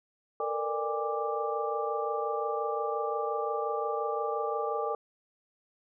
sine tone cluster, 453.3 / 479 / 597 / 811 / 1175 Hz, A#4 / A#4 / D5 / G#5 / D6, -48 / +47 / +28 / -41 / +1 cents, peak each -33 / -39 / -36 / -35 / -35 dBFS, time 0.4-4.95 s, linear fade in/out 2 ms, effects none

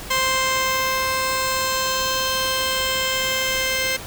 10% pulse tone pair together, 523.2 / 1046.5 Hz, C5 / C6, 0 / 0 cents, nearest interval octave, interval 1200 cents, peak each -14 dBFS, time 0.1-3.97 s, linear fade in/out 10 ms, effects pink hiss -35 dBFS RMS until 4.06 s

